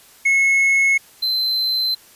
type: tone pair in turn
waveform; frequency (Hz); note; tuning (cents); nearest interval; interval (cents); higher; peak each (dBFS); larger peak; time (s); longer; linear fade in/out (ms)
triangle; 2183 / 4081; C#7 / C8; -27 / -44; major seventh; 1083; second; -11 / -16; first; 0.25-0.98 / 1.22-1.95; neither; 10
effects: white hiss -48 dBFS RMS until 2.15 s + resampled to 32000 Hz